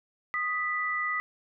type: tone pair together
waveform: sine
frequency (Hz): 1243 / 1973.1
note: D#6 / B6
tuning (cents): -2 / -2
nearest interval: minor sixth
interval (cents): 800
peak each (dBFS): -31 / -29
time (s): 0.34-1.2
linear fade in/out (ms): 0
effects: none